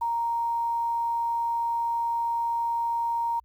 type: tone with quantisation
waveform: sine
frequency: 932.3 Hz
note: A#5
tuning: in tune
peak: -24 dBFS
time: 0.01-3.4 s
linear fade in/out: 10 ms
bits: 9
effects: added 60 Hz sine -58 dBFS peak until 3.44 s